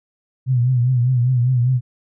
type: tone with vibrato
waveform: sine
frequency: 124.8 Hz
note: B2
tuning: 19 cents sharp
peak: -13 dBFS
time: 0.46-1.81 s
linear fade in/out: 50 ms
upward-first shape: triangle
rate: 5 Hz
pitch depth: 97 cents each way
effects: none